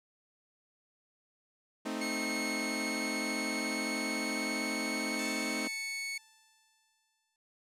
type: chord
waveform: sawtooth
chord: A diminished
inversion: none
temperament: equal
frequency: 220 / 261.6 / 311.1 Hz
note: A3 / C4 / Eb4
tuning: 0 / 0 / 0 cents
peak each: -35 dBFS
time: 1.85-5.68 s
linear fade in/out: 10 ms
type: tone with pitch glide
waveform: sawtooth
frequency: 2176 to 2214 Hz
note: C#7 to C#7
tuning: -33 to -3 cents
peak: -32 dBFS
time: 2.01-6.18 s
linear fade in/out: 5 ms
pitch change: +30 cents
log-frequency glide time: 2.27-5.84 s
type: tone with exponential decay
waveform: 5% pulse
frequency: 880 Hz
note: A5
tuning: in tune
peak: -28 dBFS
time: 5.19-7.36 s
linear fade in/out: 1 ms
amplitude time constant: 470 ms
effects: low-pass 11000 Hz 12 dB/octave